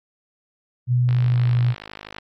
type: tone with pitch glide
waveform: sine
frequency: 123.47 to 121.56 Hz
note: B2 to B2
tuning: 0 to -27 cents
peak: -15 dBFS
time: 0.87-1.75 s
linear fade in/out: 50 ms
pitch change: -27 cents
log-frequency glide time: 1.17-1.5 s
type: click train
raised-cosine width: 0.3 ms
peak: -19 dBFS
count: 58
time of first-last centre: 1.09-2.184 s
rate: 52.1 Hz
effects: AAC 48 kbps